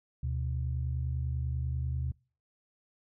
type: tone pair together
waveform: sine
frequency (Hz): 75.07 / 125.2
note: D2 / B2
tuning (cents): +39 / +24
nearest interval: major sixth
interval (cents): 885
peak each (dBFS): -31 / -33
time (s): 0.23-2.12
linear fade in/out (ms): 5
effects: noise-tail reverb RT60 0.4 s tail -26 dB re dry + tanh soft clip ceiling -22 dBFS